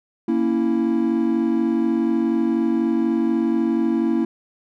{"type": "chord", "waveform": "triangle", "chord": "A# diminished", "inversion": "none", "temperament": "equal", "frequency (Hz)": [233.1, 277.2, 329.6], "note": ["A#3", "C#4", "E4"], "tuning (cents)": [0, 0, 0], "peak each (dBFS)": [-19, -22, -18], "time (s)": [0.28, 4.25], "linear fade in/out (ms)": 5, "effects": ["tanh soft clip ceiling -6 dBFS"]}